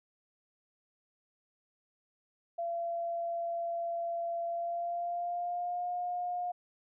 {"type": "tone with pitch glide", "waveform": "sine", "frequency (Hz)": [681, 712.8], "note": ["F5", "F5"], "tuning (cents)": [-44, 35], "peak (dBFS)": -32, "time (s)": [2.58, 6.52], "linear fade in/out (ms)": 10, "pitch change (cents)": 79, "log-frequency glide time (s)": [4.45, 5.89], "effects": []}